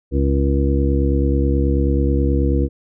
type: harmonic tone with a mistuned harmonic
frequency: 69.3 Hz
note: C#2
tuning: in tune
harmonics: 1 / 2 / 3 / 4 / 5 / 7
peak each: -16 / -23 / -27 / -22 / -24 / -25 dBFS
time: 0.11-2.69 s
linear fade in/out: 50 ms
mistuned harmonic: 7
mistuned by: -26 cents
effects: none